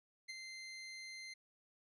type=tone with ADSR envelope; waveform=25% pulse; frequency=2080 Hz; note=C7; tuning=11 cents flat; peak=-39 dBFS; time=0.28-1.34 s; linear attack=19 ms; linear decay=24 ms; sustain=-5 dB; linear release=10 ms; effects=resampled to 24000 Hz